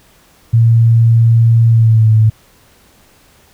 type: tone with pitch glide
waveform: sine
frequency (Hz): 115 to 109.68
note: A#2 to A2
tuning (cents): -23 to -5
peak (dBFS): -5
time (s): 0.53-2.3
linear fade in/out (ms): 10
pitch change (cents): -82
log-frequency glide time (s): 1.69-2.09
effects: pink hiss -48 dBFS RMS until 3.53 s